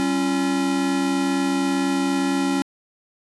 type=tone cluster; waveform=square; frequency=191.3 / 275.4 / 343.9 Hz; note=G3 / C#4 / F4; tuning=-42 / -11 / -27 cents; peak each=-29 / -21 / -29 dBFS; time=0-2.62 s; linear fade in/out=0 ms; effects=resampled to 24000 Hz